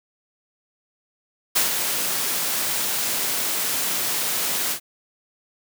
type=noise with ADSR envelope; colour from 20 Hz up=white; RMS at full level=-18 dBFS; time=1.55-4.8 s; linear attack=14 ms; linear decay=130 ms; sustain=-6 dB; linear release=86 ms; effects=high-pass 150 Hz 12 dB/octave